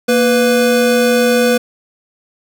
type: tone pair together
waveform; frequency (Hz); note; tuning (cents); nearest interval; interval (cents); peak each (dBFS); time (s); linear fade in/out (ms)
square; 234 / 494.8; A#3 / B4; +7 / +3; octave + minor second; 1296; -15 / -12; 0.08-1.58; 10
effects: 8-bit